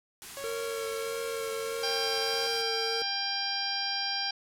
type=band-stop noise; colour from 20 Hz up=white; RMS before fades=-43 dBFS; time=0.22-2.62 s; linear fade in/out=0 ms; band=480 to 670 Hz; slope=96 dB/octave
type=tone with pitch glide; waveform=sawtooth; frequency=554 to 544.5 Hz; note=C#5 to C#5; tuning=-1 to -31 cents; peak=-34 dBFS; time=0.37-2.47 s; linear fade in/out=0 ms; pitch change=-30 cents; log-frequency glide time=0.71-1.31 s
type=tone with vibrato; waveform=square; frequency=456.3 Hz; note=A#4; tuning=37 cents flat; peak=-34 dBFS; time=0.44-3.02 s; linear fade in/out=0 ms; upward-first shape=sine; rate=1.6 Hz; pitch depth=20 cents each way
type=harmonic tone; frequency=795 Hz; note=G5; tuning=24 cents sharp; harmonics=1 / 2 / 3 / 4 / 5 / 6 / 7; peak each=-37 / -38 / -41 / -37 / -41 / -33 / -37 dBFS; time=1.83-4.31 s; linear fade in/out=5 ms
effects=low-pass 12000 Hz 12 dB/octave